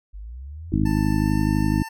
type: linear sweep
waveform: sine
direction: up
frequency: 46.25 to 102.7 Hz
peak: -33 dBFS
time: 0.13-0.94 s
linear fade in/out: 20 ms
type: harmonic tone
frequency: 51.91 Hz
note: G#1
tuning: in tune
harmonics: 1 / 2 / 3 / 4 / 5 / 6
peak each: -25 / -25 / -25 / -25 / -25 / -25 dBFS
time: 0.72-1.83 s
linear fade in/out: 5 ms
type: tone with pitch glide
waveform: 25% pulse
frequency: 886 to 893.7 Hz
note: A5 to A5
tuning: +12 to +27 cents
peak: -29 dBFS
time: 0.85-1.89 s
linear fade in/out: 10 ms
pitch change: +15 cents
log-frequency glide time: 1.2-1.34 s
effects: none